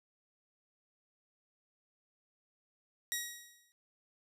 10% pulse tone with exponential decay, 1900 Hz, A#6, 33 cents sharp, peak -23 dBFS, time 3.12-3.72 s, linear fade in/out 0 ms, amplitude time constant 130 ms, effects none

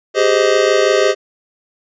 square chord, Ab major seventh, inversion third, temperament just, 389.3 / 415.3 / 519.1 / 623 Hz, G4 / Ab4 / C5 / Eb5, -12 / 0 / -14 / +2 cents, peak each -17 dBFS, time 0.14-1.15 s, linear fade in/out 50 ms, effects resampled to 16000 Hz

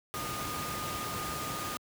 sine tone in noise, 1226 Hz, D#6, 26 cents flat, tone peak -38 dBFS, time 0.14-1.77 s, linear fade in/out 0 ms, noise pink, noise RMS -37 dBFS, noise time 0.14-1.77 s, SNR -4 dB, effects high-pass 80 Hz 12 dB/octave

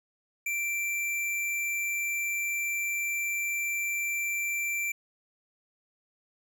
square tone, 2349 Hz, D7, in tune, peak -29 dBFS, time 0.46-4.92 s, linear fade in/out 5 ms, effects none

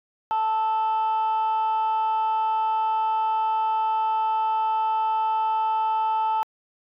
sine tone pair together, 880.1 / 1309 Hz, A5 / E6, 0 / -13 cents, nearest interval perfect fifth, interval 687 cents, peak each -19 / -29 dBFS, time 0.31-6.43 s, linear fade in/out 0 ms, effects tanh soft clip ceiling -18 dBFS

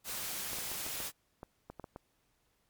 white noise, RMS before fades -39 dBFS, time 0.04-1.12 s, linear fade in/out 50 ms
clicks, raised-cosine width 1 ms, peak -30 dBFS, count 10, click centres 0.532 / 0.586 / 0.716 / 0.865 / 1.003 / 1.431 / 1.7 / 1.797 / 1.842 / 1.961 s
effects pink hiss -75 dBFS RMS until 2.69 s + MP3 96 kbps

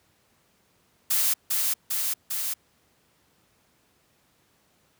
blue noise with echo, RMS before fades -23 dBFS, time 1.1-1.34 s, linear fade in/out 10 ms, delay 400 ms, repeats 3, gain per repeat -2 dB, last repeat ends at 2.54 s, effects pink hiss -65 dBFS RMS until 4.99 s + high-pass 80 Hz 12 dB/octave

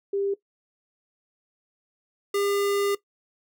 sine / square tone pair in turn, 397.5 / 402.6 Hz, G4 / G4, +24 / +46 cents, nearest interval unison, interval 22 cents, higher second, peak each -23 dBFS, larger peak neither, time 0.13-0.34 / 2.34-2.95 s, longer second, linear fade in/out 5 ms, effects noise-tail reverb RT60 0.1 s tail -17 dB re dry

